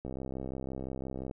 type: click train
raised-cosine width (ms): 2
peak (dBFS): -25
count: 84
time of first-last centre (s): 0.05-1.311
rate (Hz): 65.8
effects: none